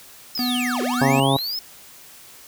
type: linear two-way sweep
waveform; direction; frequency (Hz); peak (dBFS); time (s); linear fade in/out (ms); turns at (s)
square; down then up; 5300 to 329.6 to 5300; -25; 0.35-1.59; 2; 0.82
type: clicks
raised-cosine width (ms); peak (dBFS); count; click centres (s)
0.2; -20; 3; 0.377 / 0.94 / 1.387
type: tone with tremolo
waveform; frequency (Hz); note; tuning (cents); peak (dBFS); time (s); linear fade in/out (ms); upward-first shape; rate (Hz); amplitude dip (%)
square; 247.4; B3; +3; -22; 0.39-1.2; 2; triangle; 1.9; 30
type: harmonic tone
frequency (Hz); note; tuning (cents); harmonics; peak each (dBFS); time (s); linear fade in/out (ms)
136.4; C#3; -28; 1 / 2 / 3 / 4 / 5 / 6 / 7 / 8; -21 / -22 / -26 / -26 / -25 / -24 / -27 / -30; 1.01-1.37; 5
effects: white hiss -45 dBFS RMS until 2.47 s